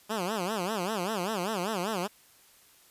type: tone with vibrato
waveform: 10% pulse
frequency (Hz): 197.9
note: G3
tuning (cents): +17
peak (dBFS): -21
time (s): 0.09-2.08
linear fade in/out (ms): 20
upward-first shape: sine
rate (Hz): 5.1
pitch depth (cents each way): 230
effects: white hiss -59 dBFS RMS until 2.9 s + resampled to 32000 Hz